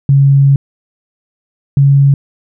sine tone pair in turn, 138.59 / 139.32 Hz, C#3 / C#3, 0 / +9 cents, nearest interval unison, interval 9 cents, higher second, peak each -4 dBFS, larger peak neither, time 0.09-0.56 / 1.77-2.14 s, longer first, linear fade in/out 2 ms, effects none

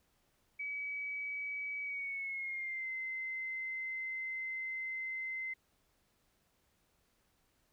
sine tone with pitch glide, 2279 to 2066 Hz, C#7 to C7, +47 to -22 cents, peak -37 dBFS, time 0.59-5.54 s, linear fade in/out 10 ms, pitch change -169 cents, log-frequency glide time 1.82-2.89 s, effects pink hiss -75 dBFS RMS until 7.72 s

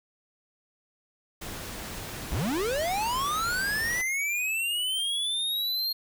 pink noise, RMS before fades -38 dBFS, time 1.41-4.02 s, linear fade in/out 10 ms
square linear sweep, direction up, 36.71 to 4251 Hz, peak -27 dBFS, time 2.31-5.93 s, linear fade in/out 10 ms
effects none

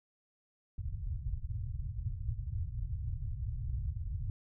white low-pass noise, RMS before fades -37 dBFS, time 0.78-4.3 s, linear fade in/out 2 ms, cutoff 120 Hz, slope 48 dB/octave, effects none

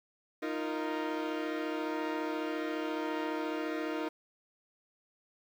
sawtooth chord, Eb suspended second, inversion none, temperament equal with one note detuned, 311.1 / 345.6 / 466.2 Hz, Eb4 / F4 / Bb4, 0 / -18 / 0 cents, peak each -31 / -35 / -35 dBFS, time 0.42-4.09 s, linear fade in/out 10 ms, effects low-pass 3000 Hz 12 dB/octave + 10-bit

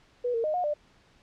sine tone with pitch steps, 489.2 / 458.9 / 615 / 720 / 594 Hz, B4 / A#4 / D#5 / F#5 / D5, -16 / -27 / -20 / -47 / +20 cents, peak -25 dBFS, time 0.24-0.74 s, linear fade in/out 10 ms, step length 100 ms, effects pink hiss -61 dBFS RMS until 1.22 s + low-pass 5000 Hz 12 dB/octave

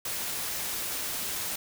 white noise, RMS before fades -33 dBFS, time 0.05-1.56 s, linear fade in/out 5 ms, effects none

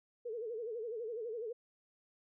sine tone with vibrato, 456.2 Hz, A#4, 37 cents flat, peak -38 dBFS, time 0.25-1.53 s, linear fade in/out 10 ms, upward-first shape sine, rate 12 Hz, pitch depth 120 cents each way, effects none

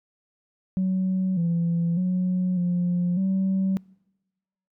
sine tone with pitch steps, 187.2 / 169.4 / 182.9 / 176.6 / 191.1 Hz, F#3 / E3 / F#3 / F3 / G3, +20 / +48 / -20 / +20 / -44 cents, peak -19 dBFS, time 0.77-3.77 s, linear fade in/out 0 ms, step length 600 ms, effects noise-tail reverb RT60 1.0 s tail -26 dB re dry + tanh soft clip ceiling -18 dBFS

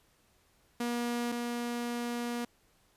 sawtooth tone pair in turn, 239.1 / 239.1 Hz, A#3 / A#3, +44 / +44 cents, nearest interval unison, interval 0 cents, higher neither, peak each -27 / -29 dBFS, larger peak first, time 0.8-1.32 / 1.32-2.45 s, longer second, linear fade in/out 5 ms, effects pink hiss -68 dBFS RMS until 2.96 s + resampled to 32000 Hz

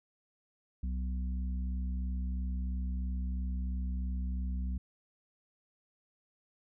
harmonic tone, 63 Hz, B1, 35 cents sharp, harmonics 1 / 3 / 4, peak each -32 / -42 / -50 dBFS, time 0.83-4.78 s, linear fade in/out 5 ms, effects none

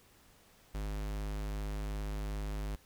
square tone, 51.3 Hz, G#1, 21 cents flat, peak -36 dBFS, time 0.74-2.76 s, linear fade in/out 10 ms, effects pink hiss -63 dBFS RMS until 2.85 s

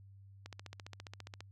click train, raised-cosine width 0.2 ms, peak -29 dBFS, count 15, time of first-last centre 0.46-1.406 s, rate 14.8 Hz, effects added 98 Hz sine -54 dBFS peak until 1.51 s

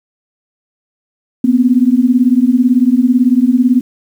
sine beating tone pair, 240.9 / 258.9 Hz, B3 / C4, -43 / -18 cents, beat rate 18 Hz, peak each -10 dBFS, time 1.44-3.81 s, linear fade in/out 5 ms, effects 7-bit

